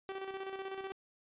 sawtooth tone with tremolo, 386.1 Hz, G4, 26 cents flat, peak -34 dBFS, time 0.09-0.92 s, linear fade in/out 0 ms, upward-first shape square, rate 16 Hz, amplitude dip 50%, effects resampled to 8000 Hz

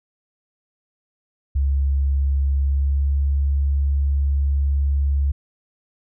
sine tone with pitch glide, 69 to 69.92 Hz, C#2 to C#2, -7 to +16 cents, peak -16 dBFS, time 1.55-5.32 s, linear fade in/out 10 ms, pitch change +23 cents, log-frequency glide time 2.6-3.15 s, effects none

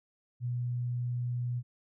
sine tone, 122.2 Hz, B2, 18 cents flat, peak -30 dBFS, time 0.4-1.63 s, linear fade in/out 50 ms, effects none

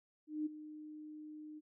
sine tone with ADSR envelope, 305.1 Hz, D#4, 34 cents flat, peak -33 dBFS, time 0.27-1.61 s, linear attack 190 ms, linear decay 15 ms, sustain -14 dB, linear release 33 ms, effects none

